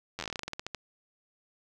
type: slowing click train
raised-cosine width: 0.2 ms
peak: -18 dBFS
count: 17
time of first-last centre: 0.19-0.747 s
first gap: 10 ms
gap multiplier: 1.15
effects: none